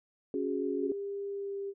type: chord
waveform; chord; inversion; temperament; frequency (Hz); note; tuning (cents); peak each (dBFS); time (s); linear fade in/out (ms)
sine; C# suspended fourth; none; just; 277.2 / 369.6 / 415.8; C#4 / F#4 / G#4; 0 / -2 / +2; -34; 0.34-0.92; 2
type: tone with pitch glide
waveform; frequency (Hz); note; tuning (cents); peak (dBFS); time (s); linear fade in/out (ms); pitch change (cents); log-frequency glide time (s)
sine; 400 to 397; G4 to G4; +35 to +22; -34; 0.8-1.74; 50; -13; 1.29-1.57
effects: none